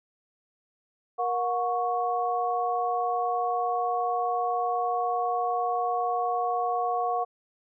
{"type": "tone cluster", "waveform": "sine", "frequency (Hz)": [473.6, 723, 1109], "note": ["A#4", "F#5", "C#6"], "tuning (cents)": [27, -40, 0], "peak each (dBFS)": [-32, -26, -31], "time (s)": [1.18, 7.25], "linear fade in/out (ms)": 20, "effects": []}